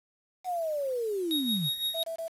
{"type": "linear sweep", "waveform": "sine", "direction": "down", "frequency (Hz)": [748, 130], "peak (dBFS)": -28, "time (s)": [0.44, 1.7], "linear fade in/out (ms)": 50}
{"type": "tone with tremolo", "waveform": "square", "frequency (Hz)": 3761, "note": "A#7", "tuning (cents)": 15, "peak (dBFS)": -27, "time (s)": [1.31, 2.03], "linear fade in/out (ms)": 0, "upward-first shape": "sine", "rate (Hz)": 5.9, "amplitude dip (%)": 70}
{"type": "tone bursts", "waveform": "sine", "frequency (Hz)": 658, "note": "E5", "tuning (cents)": -3, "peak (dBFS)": -32, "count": 3, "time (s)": [1.94, 2.282], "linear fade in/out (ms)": 10, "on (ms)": 100, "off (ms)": 21}
{"effects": ["resampled to 32000 Hz", "8-bit"]}